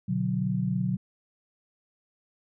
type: chord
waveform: sine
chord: B minor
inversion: none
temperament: equal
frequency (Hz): 123.47 / 146.83 / 185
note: B2 / D3 / F#3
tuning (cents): 0 / 0 / 0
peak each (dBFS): -30 / -31 / -27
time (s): 0.08-0.97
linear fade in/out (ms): 10
effects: none